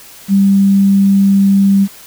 sine tone with quantisation, 196.9 Hz, G3, 8 cents sharp, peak -6 dBFS, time 0.28-1.88 s, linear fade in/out 50 ms, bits 6, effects white hiss -37 dBFS RMS until 2.06 s

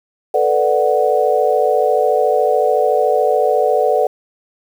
sine chord, B minor seventh, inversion third, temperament equal, 440 / 493.9 / 587.3 / 740 Hz, A4 / B4 / D5 / F#5, 0 / 0 / 0 / 0 cents, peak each -17 dBFS, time 0.34-4.07 s, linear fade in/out 5 ms, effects 7-bit

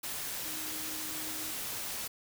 sine tone in noise, 311.1 Hz, D#4, in tune, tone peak -47 dBFS, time 0.45-1.51 s, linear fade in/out 10 ms, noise white, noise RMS -38 dBFS, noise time 0.03-2.08 s, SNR -12 dB, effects none

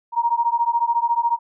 sine beating tone pair, 932.3 / 946.3 Hz, A#5 / A#5, 0 / +26 cents, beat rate 14 Hz, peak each -20 dBFS, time 0.12-1.39 s, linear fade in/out 50 ms, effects none

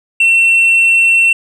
sine tone with tanh clipping, 2705 Hz, E7, 44 cents sharp, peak -7 dBFS, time 0.2-1.33 s, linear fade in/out 5 ms, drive 2 dB, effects none

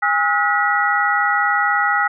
sine tone cluster, 816 / 1282 / 1442 / 1941 Hz, G#5 / E6 / F#6 / B6, -31 / -49 / -45 / -31 cents, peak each -20 dBFS, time 0.02-2.08 s, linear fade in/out 10 ms, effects none

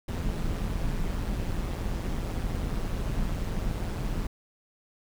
brown noise with amplitude modulation, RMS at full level -27 dBFS, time 0.08-4.27 s, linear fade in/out 5 ms, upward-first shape sine, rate 173 Hz, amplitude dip 60%, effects none

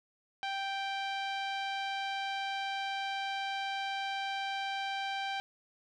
sawtooth tone with low-pass filter, 784 Hz, G5, in tune, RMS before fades -36 dBFS, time 0.43-5.4 s, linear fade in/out 0 ms, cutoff 3600 Hz, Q 1.7, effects none

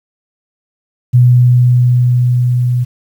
sine tone with level ramp, 123.47 Hz, B2, in tune, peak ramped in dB -3 to -10 dBFS, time 1.13-2.85 s, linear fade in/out 20 ms, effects 7-bit

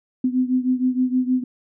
sine beating tone pair, 252.5 / 258.9 Hz, B3 / C4, +39 / -18 cents, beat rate 6.4 Hz, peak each -19 / -22 dBFS, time 0.24-1.44 s, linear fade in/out 5 ms, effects none

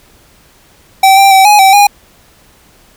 square tone with pitch steps, 772 / 786 / 769 / 834 / 772 / 817 Hz, G5 / G5 / G5 / G#5 / G5 / G#5, -27 / +4 / -33 / +7 / -27 / -29 cents, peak -3 dBFS, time 1.03-1.87 s, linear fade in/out 5 ms, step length 140 ms, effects pink hiss -45 dBFS RMS until 2.96 s

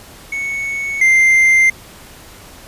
triangle tone pair in turn, 2215 / 2091 Hz, C#7 / C7, -2 / -2 cents, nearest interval minor second, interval 100 cents, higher first, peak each -17 / -6 dBFS, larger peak second, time 0.32-1.01 / 1.01-1.7 s, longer neither, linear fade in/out 5 ms, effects pink hiss -39 dBFS RMS until 2.67 s + resampled to 32000 Hz

